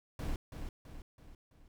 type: noise with echo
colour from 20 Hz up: brown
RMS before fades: -36 dBFS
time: 0.19-0.36 s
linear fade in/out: 2 ms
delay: 330 ms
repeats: 4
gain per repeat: -6 dB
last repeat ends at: 1.68 s
effects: none